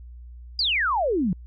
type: exponential sweep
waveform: sine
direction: down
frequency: 4978 to 164.81 Hz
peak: -20 dBFS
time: 0.59-1.33 s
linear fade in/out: 2 ms
effects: added 60 Hz sine -39 dBFS peak until 1.46 s